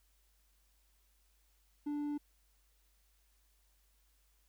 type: tone with hard clipping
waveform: sine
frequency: 293 Hz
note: D4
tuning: 4 cents flat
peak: -36 dBFS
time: 1.86-2.18 s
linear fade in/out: 10 ms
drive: 3 dB
effects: added 50 Hz sine -70 dBFS peak until 4.48 s + white hiss -75 dBFS RMS until 4.48 s